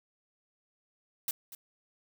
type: noise with echo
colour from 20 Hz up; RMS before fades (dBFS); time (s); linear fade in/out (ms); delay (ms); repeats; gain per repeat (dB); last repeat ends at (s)
blue; -32; 1.28-1.31; 2; 240; 1; -14; 1.55
effects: none